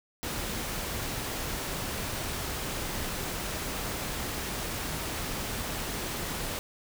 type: noise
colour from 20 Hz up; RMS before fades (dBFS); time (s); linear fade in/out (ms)
pink; -34; 0.23-6.59; 0
effects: none